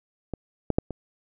clicks, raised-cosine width 2 ms, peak -17 / -9 / -6 / -19 dBFS, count 4, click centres 0.337 / 0.703 / 0.785 / 0.907 s, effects none

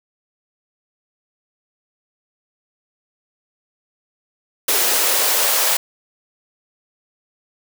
white noise with high-pass filter sweep, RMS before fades -17 dBFS, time 4.68-5.77 s, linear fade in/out 5 ms, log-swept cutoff 390 to 640 Hz, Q 1.8, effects none

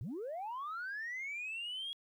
sine linear sweep, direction up, 92 to 3323 Hz, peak -37 dBFS, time 0.01-1.93 s, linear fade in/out 0 ms, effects tanh soft clip ceiling -36 dBFS + 12-bit

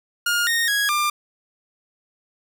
sawtooth tone with pitch steps, 1419 / 1852 / 1658 / 1194 Hz, F6 / A#6 / G#6 / D6, +27 / -12 / -3 / +28 cents, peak -15 dBFS, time 0.26-1.1 s, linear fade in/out 5 ms, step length 210 ms, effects none

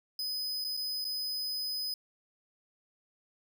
45% pulse tone with dropouts, 5020 Hz, D#8, 15 cents sharp, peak -33 dBFS, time 0.19-1.94 s, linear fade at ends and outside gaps 2 ms, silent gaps 0.642-0.647 / 0.768-0.773 / 1.044-1.05 s, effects none

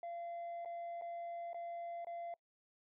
sine tone with dropouts, 686 Hz, F5, 31 cents flat, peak -39 dBFS, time 0.03-2.34 s, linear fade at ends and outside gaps 2 ms, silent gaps 0.649-0.657 / 1.013-1.02 / 1.532-1.544 / 2.047-2.069 s, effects noise-tail reverb RT60 0.1 s tail -25 dB re dry + tanh soft clip ceiling -41 dBFS

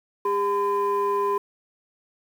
sine tone pair together, 402.6 / 1014.5 Hz, G4 / B5, +46 / +46 cents, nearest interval octave + major third, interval 1600 cents, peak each -22 dBFS, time 0.25-1.38 s, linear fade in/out 5 ms, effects tanh soft clip ceiling -16 dBFS + 8-bit

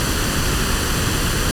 pink noise with comb filter, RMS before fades -19 dBFS, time 0-1.51 s, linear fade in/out 0 ms, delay 0.67 ms, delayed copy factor +0.5, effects low-pass 12000 Hz 12 dB/octave

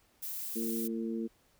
violet noise, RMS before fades -39 dBFS, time 0.22-0.88 s, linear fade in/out 10 ms
harmonic tone, 113.4 Hz, A#2, 47 cents flat, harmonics 2 / 3 / 4, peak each -34 / -38 / -42 dBFS, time 0.55-1.28 s, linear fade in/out 20 ms
effects pink hiss -68 dBFS RMS until 1.59 s

